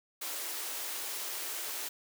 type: high-pass noise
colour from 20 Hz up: white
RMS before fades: -38 dBFS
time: 0.21-1.89 s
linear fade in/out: 10 ms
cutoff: 290 Hz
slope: 48 dB/octave
effects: none